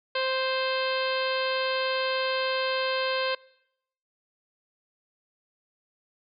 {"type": "harmonic tone with a mistuned harmonic", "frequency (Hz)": 523.3, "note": "C5", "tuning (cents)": 0, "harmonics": [1, 2, 3, 4, 5, 6, 7, 8, 9], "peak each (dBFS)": [-28, -32, -33, -38, -35, -36, -40, -36, -42], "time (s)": [0.15, 3.35], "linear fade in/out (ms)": 5, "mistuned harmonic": 9, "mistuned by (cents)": 34, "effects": ["noise-tail reverb RT60 0.8 s tail -24 dB re dry"]}